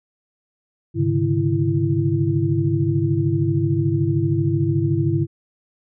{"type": "tone cluster", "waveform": "sine", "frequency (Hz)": [103.4, 135.6, 148.9, 333.6], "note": ["G#2", "C#3", "D3", "E4"], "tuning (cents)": [-7, -38, 24, 21], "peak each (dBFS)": -22, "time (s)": [0.94, 5.27], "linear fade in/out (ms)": 50, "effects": []}